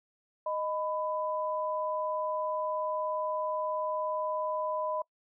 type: tone pair together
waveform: sine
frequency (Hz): 619.9 / 999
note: D#5 / B5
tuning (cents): -7 / +20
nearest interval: minor sixth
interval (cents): 827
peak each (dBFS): -32 / -33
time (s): 0.46-5.02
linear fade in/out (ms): 5
effects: noise-tail reverb RT60 0.1 s tail -24 dB re dry